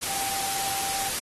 sine tone in noise, 784 Hz, G5, in tune, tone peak -33 dBFS, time 0.06-1.1 s, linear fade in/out 20 ms, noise white, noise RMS -29 dBFS, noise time 0.01-1.2 s, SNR -7 dB, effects AAC 32 kbps

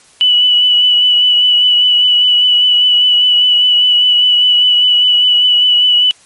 sine tone with vibrato, 2960 Hz, F#7, in tune, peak -6 dBFS, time 0.21-6.11 s, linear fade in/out 0 ms, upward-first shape triangle, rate 5 Hz, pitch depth 26 cents each way, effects white hiss -45 dBFS RMS until 6.25 s + MP3 48 kbps

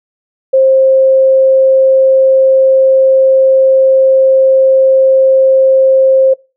sine tone, 530 Hz, C5, 22 cents sharp, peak -4 dBFS, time 0.53-6.34 s, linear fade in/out 10 ms, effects noise-tail reverb RT60 0.3 s tail -24 dB re dry

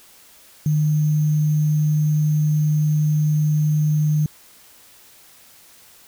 sine tone with sample-and-hold, 151.8 Hz, D#3, 42 cents flat, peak -15 dBFS, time 0.66-4.26 s, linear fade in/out 2 ms, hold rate 6300 Hz, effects white hiss -49 dBFS RMS until 6.07 s

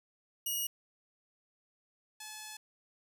5% pulse tone pair in turn, 2892 / 859.8 Hz, F#7 / A5, -40 / -40 cents, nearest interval octave + major sixth, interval 2100 cents, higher first, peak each -24 / -32 dBFS, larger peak first, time 0.46-0.67 / 2.2-2.57 s, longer second, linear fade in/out 5 ms, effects none

